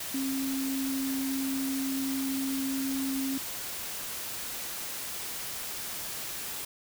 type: tone in noise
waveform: sine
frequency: 268.9 Hz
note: C4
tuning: 47 cents sharp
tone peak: -29 dBFS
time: 0.14-3.38 s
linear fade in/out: 5 ms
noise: white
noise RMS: -37 dBFS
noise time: 0-6.65 s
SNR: +5 dB
effects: none